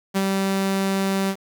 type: tone with ADSR envelope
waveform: sawtooth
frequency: 194 Hz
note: G3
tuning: 18 cents flat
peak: -14 dBFS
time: 0.14-1.36 s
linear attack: 27 ms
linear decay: 43 ms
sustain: -2 dB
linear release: 67 ms
effects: 7-bit